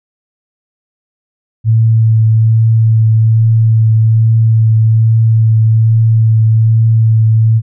sine tone with vibrato, 111.7 Hz, A2, 27 cents sharp, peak -5 dBFS, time 1.64-7.62 s, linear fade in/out 50 ms, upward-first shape triangle, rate 1.2 Hz, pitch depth 17 cents each way, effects none

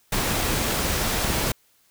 pink noise, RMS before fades -24 dBFS, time 0.12-1.52 s, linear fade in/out 5 ms, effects white hiss -62 dBFS RMS until 1.9 s

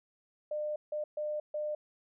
sine tone bursts at uneven times, 602 Hz, D5, 43 cents sharp, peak -32 dBFS, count 4, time 0.51-0.76 / 0.92-1.04 / 1.17-1.4 / 1.54-1.75 s, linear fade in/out 5 ms, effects none

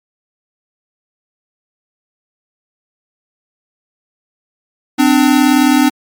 square tone pair together, 257.4 / 296.4 Hz, C4 / D4, -28 / +16 cents, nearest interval major second, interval 244 cents, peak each -11 dBFS, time 4.98-5.9 s, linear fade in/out 20 ms, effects MP3 96 kbps

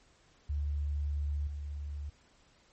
sine tone with level steps, 72.7 Hz, D2, 17 cents flat, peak -30 / -36 dBFS, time 0.49-2.1 s, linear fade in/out 10 ms, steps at 1.47 s, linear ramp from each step 5 ms, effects pink hiss -65 dBFS RMS until 2.72 s + MP3 32 kbps

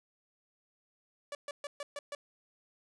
sawtooth tone bursts, 576 Hz, D5, 34 cents flat, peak -34 dBFS, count 6, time 1.32-2.15 s, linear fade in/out 2 ms, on 30 ms, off 130 ms, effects resampled to 24000 Hz + 12-bit

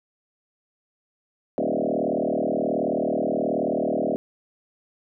sine tone with frequency modulation, 440 Hz, A4, in tune, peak -21 dBFS, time 1.58-4.16 s, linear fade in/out 0 ms, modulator 38.7 Hz, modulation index 6, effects none

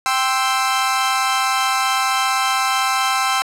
sawtooth chord, C major, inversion second, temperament equal, 784 / 1046.5 / 1318.5 Hz, G5 / C6 / E6, 0 / 0 / 0 cents, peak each -17 dBFS, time 0.06-3.42 s, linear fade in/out 0 ms, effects low-pass 11000 Hz 12 dB/octave

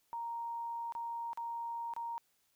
sine tone with dropouts, 932.3 Hz, A#5, in tune, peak -37 dBFS, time 0.13-2.18 s, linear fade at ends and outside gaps 0 ms, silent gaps 0.923-0.951 / 1.332-1.374 / 1.937-1.964 s, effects white hiss -75 dBFS RMS until 2.55 s

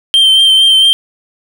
triangle tone with vibrato, 3136 Hz, G7, in tune, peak -3 dBFS, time 0.14-0.93 s, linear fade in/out 0 ms, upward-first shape triangle, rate 4.4 Hz, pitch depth 26 cents each way, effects none

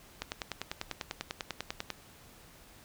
click train, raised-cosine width 0.2 ms, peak -17 dBFS, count 18, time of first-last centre 0.22-1.903 s, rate 10.1 Hz, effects pink hiss -56 dBFS RMS until 2.84 s

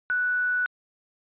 sine tone with quantisation, 1480 Hz, F#6, in tune, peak -22 dBFS, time 0.1-0.66 s, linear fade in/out 0 ms, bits 7, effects resampled to 8000 Hz

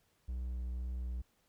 triangle tone with vibrato, 61.74 Hz, B1, in tune, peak -34 dBFS, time 0.28-1.22 s, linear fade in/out 10 ms, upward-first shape sine, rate 2 Hz, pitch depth 14 cents each way, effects pink hiss -74 dBFS RMS until 1.48 s

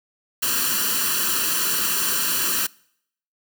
white noise with comb filter, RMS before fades -22 dBFS, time 0.42-2.67 s, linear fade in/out 10 ms, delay 0.69 ms, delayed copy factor +0.85, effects noise-tail reverb RT60 0.7 s tail -25 dB re dry + high-pass 200 Hz 12 dB/octave

